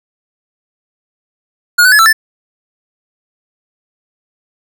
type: tone with pitch steps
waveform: square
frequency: 1438 / 1506 / 1705 / 1331 / 1762 Hz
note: F#6 / F#6 / G#6 / E6 / A6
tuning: -50 / +30 / +45 / +16 / +2 cents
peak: -5 dBFS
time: 1.78-2.13 s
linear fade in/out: 10 ms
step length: 70 ms
effects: none